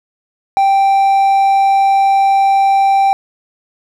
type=tone; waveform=triangle; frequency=784 Hz; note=G5; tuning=in tune; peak=-6 dBFS; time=0.57-3.13 s; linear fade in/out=0 ms; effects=none